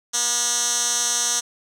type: tone with band-pass filter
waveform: 10% pulse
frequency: 240.2 Hz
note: B3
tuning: 48 cents flat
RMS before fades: -22 dBFS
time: 0.13-1.41 s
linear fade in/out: 20 ms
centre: 6700 Hz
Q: 3.4
effects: none